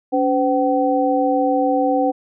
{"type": "tone cluster", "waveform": "sine", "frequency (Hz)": [282.8, 510, 764], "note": ["C#4", "C5", "G5"], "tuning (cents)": [35, -44, -45], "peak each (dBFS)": -19, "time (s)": [0.12, 2.12], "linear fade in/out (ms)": 20, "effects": []}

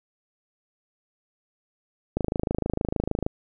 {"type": "click train", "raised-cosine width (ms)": 2, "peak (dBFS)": -11, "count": 30, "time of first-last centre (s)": [2.17, 3.264], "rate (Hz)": 26.5, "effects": []}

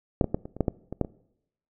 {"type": "clicks", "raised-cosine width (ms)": 2, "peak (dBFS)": [-6, -12, -11, -24, -25, -9, -10, -20, -10, -22], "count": 10, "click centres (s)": [0.212, 0.243, 0.345, 0.455, 0.566, 0.607, 0.682, 0.926, 1.013, 1.048], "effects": ["noise-tail reverb RT60 0.8 s tail -22 dB re dry"]}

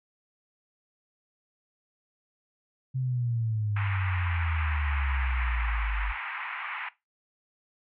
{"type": "exponential sweep", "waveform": "sine", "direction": "down", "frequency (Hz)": [132.3, 49], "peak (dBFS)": -26, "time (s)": [2.94, 6.13], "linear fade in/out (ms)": 20}
{"type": "band-pass noise", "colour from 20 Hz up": "white", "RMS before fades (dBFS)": -36, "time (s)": [3.76, 6.89], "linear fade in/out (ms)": 5, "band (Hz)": [840, 2500], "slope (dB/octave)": 48}
{"effects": ["noise-tail reverb RT60 0.2 s tail -17 dB re dry"]}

